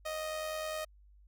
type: tone with amplitude modulation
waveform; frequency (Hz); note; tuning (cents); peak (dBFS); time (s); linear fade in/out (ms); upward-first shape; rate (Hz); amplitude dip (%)
sawtooth; 623; D#5; +2; -30; 0.05-0.85; 10; sine; 89.9; 40
effects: added 50 Hz sine -57 dBFS peak until 1.27 s